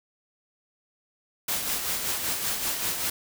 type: noise with tremolo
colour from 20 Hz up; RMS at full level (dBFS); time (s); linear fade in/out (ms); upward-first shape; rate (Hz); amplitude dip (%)
white; -27; 1.48-3.1; 5; sine; 5.2; 45
effects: none